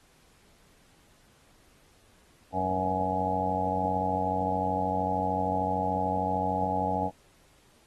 harmonic tone with a mistuned harmonic, 93.3 Hz, F#2, 15 cents sharp, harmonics 1 / 2 / 3 / 5 / 6 / 7 / 8 / 9, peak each -37 / -35 / -36 / -36 / -39 / -34 / -35 / -29 dBFS, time 2.52-7.11 s, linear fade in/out 50 ms, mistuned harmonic 5, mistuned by +43 cents, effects pink hiss -62 dBFS RMS until 7.86 s + AAC 32 kbps

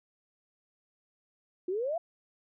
sine exponential sweep, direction up, 348.1 to 703 Hz, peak -29 dBFS, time 1.68-1.98 s, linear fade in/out 5 ms, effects none

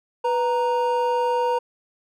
triangle tone pair together, 493.4 / 932.3 Hz, B4 / A#5, -2 / 0 cents, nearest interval major seventh, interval 1102 cents, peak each -20 dBFS, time 0.24-1.59 s, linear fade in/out 10 ms, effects none

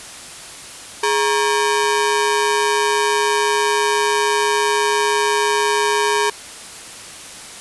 sawtooth ring-modulated tone, 680 Hz, F5, 46 cents flat, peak -8 dBFS, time 1.03-6.3 s, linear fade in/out 5 ms, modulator 263 Hz, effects white hiss -35 dBFS RMS until 7.6 s + resampled to 24000 Hz

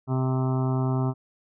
harmonic tone, 130 Hz, C3, 11 cents flat, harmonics 1 / 2 / 3 / 5 / 6 / 7 / 8 / 9 / 10, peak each -23 / -29 / -33 / -37 / -39 / -40 / -41 / -42 / -43 dBFS, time 0.07-1.14 s, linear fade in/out 50 ms, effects none

